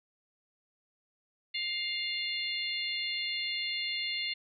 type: harmonic tone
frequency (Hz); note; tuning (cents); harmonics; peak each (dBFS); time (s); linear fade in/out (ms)
703; F5; +11; 3 / 4 / 5 / 6; -36 / -37 / -39 / -37; 1.54-4.34; 10
effects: none